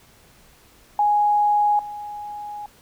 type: tone with level steps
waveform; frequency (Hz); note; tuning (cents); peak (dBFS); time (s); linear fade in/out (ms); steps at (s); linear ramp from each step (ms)
sine; 830.6; G#5; 0; -15 / -30; 0.99-2.66; 2; 1.79; 2
effects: pink hiss -53 dBFS RMS until 2.81 s